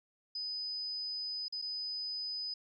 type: tone with dropouts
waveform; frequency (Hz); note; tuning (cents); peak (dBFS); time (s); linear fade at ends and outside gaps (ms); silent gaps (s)
sine; 5000; D#8; +8; -36; 0.35-2.54; 5; 1.483-1.524 / 1.617-1.622
effects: 13-bit